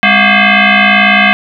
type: tone with frequency modulation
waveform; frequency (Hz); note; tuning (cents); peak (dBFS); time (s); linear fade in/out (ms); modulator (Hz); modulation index
sine; 261.6; C4; 0; -4; 0.03-1.33; 0; 465; 5.7
effects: none